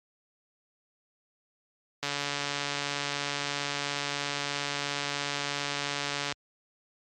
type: click train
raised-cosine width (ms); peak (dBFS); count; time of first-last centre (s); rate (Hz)
0.2; -13; 615; 2.03-6.324; 143
effects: high-pass 60 Hz 12 dB/octave + MP3 64 kbps